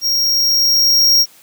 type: tone with level ramp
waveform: square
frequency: 5588 Hz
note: F8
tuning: in tune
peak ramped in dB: -14 to -8 dBFS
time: 0.01-1.26 s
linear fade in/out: 50 ms
effects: white hiss -46 dBFS RMS until 1.42 s + high-pass 100 Hz 12 dB/octave